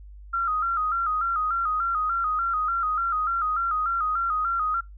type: tone with vibrato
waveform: sine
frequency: 1308 Hz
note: E6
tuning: 14 cents flat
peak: -22 dBFS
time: 0.33-4.81 s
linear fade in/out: 10 ms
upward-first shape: square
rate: 3.4 Hz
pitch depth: 79 cents each way
effects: noise-tail reverb RT60 0.2 s tail -26 dB re dry + added 50 Hz sine -41 dBFS peak until 4.97 s